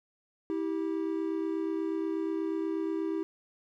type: tone pair together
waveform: triangle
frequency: 323.7 / 392 Hz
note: E4 / G4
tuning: -31 / 0 cents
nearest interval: minor third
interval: 331 cents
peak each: -29 / -32 dBFS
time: 0.5-3.23 s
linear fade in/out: 0 ms
effects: none